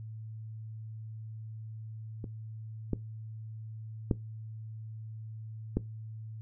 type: clicks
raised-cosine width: 3 ms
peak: -25 / -16 / -13 / -14 dBFS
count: 4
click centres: 2.242 / 2.933 / 4.112 / 5.77 s
effects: noise-tail reverb RT60 0.2 s tail -19 dB re dry + added 110 Hz sine -40 dBFS peak until 6.41 s